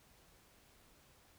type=silence; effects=pink hiss -66 dBFS RMS until 1.38 s